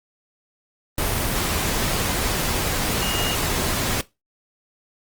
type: tone in noise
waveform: sine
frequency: 2851 Hz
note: F7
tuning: 35 cents sharp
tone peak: -27 dBFS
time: 3.02-3.35 s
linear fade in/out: 2 ms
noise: pink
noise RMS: -23 dBFS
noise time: 0.98-4.01 s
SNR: -7 dB
effects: noise-tail reverb RT60 0.2 s tail -18 dB re dry + Opus 24 kbps